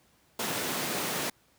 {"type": "high-pass noise", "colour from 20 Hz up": "pink", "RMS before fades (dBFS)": -32, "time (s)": [0.39, 1.3], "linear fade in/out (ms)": 5, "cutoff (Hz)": 210, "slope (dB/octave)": 12, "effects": ["pink hiss -65 dBFS RMS until 1.58 s", "high-pass 60 Hz 12 dB/octave"]}